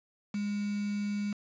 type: tone with quantisation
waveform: sine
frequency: 205.1 Hz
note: G#3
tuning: 21 cents flat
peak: -30 dBFS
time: 0.34-1.33 s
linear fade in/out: 5 ms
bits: 7
effects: resampled to 16000 Hz